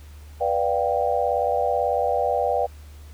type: chord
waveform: sine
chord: G dominant seventh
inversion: first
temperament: just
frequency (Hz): 490 / 588 / 705.6 / 784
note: B4 / D5 / F5 / G5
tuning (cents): -14 / +2 / +18 / 0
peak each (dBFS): -25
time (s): 0.4-2.67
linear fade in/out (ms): 20
effects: added 74 Hz sine -40 dBFS peak until 3.13 s + pink hiss -53 dBFS RMS until 3.13 s